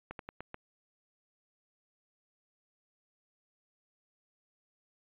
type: slowing click train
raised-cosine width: 0.5 ms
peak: -26 dBFS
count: 5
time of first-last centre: 0.11-0.544 s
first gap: 82 ms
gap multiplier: 1.19
effects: resampled to 8000 Hz